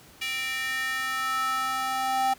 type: tone with high-pass filter sweep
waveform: square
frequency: 261.4 Hz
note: C4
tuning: 1 cent flat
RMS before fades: -28 dBFS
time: 0.21-2.34 s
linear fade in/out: 10 ms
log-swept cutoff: 2500 to 790 Hz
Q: 3.8
effects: pink hiss -52 dBFS RMS until 2.38 s + high-pass 60 Hz 12 dB/octave